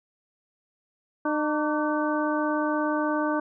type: harmonic tone with a mistuned harmonic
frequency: 302.8 Hz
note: D#4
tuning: 47 cents flat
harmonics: 1 / 2 / 3 / 4 / 5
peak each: -26 / -29 / -31 / -32 / -33 dBFS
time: 1.25-3.4 s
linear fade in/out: 5 ms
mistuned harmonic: 4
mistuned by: -75 cents
effects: none